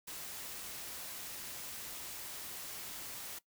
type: noise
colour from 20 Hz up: white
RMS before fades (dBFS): -45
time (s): 0.07-3.39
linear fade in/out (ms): 10
effects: noise-tail reverb RT60 0.1 s tail -18 dB re dry